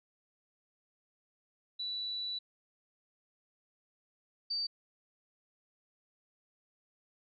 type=tone pair in turn; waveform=sine; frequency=3951 / 4621 Hz; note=B7 / D8; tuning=0 / -29 cents; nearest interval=minor third; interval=271 cents; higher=second; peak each=-35 / -32 dBFS; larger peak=second; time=1.79-2.39 / 4.5-4.67 s; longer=first; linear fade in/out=10 ms; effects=none